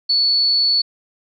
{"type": "tone", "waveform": "sine", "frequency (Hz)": 4435, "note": "C#8", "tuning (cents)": 0, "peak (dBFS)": -13, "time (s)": [0.09, 0.82], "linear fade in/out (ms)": 10, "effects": []}